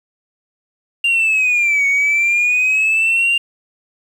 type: linear two-way sweep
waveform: sine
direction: down then up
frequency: 2794 to 2220 to 2794 Hz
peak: -10 dBFS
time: 1.04-3.38 s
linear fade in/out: 5 ms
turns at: 1.87 s
effects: tanh soft clip ceiling -10 dBFS + 7-bit